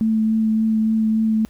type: tone with vibrato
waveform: sine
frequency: 220 Hz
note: A3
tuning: in tune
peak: -15 dBFS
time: 0.01-1.45 s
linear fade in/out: 0 ms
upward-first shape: triangle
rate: 3.5 Hz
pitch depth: 14 cents each way
effects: added 60 Hz sine -48 dBFS peak until 1.49 s + pink hiss -55 dBFS RMS until 1.49 s